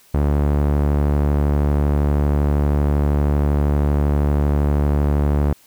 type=tone with low-pass filter; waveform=sawtooth; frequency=72.7 Hz; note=D2; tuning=17 cents flat; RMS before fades=-17 dBFS; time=0.14-5.53 s; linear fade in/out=5 ms; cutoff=1100 Hz; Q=0.55; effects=white hiss -52 dBFS RMS until 5.66 s